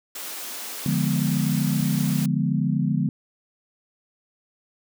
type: high-pass noise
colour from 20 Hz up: white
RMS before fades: -34 dBFS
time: 0.15-2.26 s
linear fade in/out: 5 ms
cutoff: 200 Hz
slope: 48 dB/octave
type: chord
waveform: sine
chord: D diminished seventh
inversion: none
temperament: equal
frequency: 146.83 / 174.61 / 207.7 / 246.9 Hz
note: D3 / F3 / Ab3 / Cb4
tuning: 0 / 0 / 0 / 0 cents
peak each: -24 / -25 / -26 / -27 dBFS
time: 0.86-3.09 s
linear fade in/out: 2 ms
effects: none